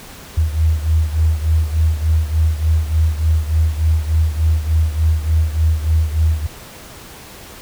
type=beating tone pair; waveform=sine; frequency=78.3 / 81.7 Hz; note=D#2 / E2; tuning=+11 / -15 cents; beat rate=3.4 Hz; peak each=-14 / -18 dBFS; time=0.37-6.47 s; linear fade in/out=10 ms; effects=pink hiss -37 dBFS RMS until 7.61 s